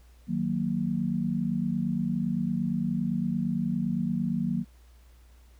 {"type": "chord", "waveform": "sine", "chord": "D# minor", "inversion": "none", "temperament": "equal", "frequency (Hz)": [155.56, 185, 233.1], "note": ["D#3", "F#3", "A#3"], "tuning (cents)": [0, 0, 0], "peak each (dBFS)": [-32, -29, -29], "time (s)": [0.27, 4.65], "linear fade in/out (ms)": 50, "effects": ["added 60 Hz sine -52 dBFS peak until 5.59 s", "pink hiss -64 dBFS RMS until 5.59 s"]}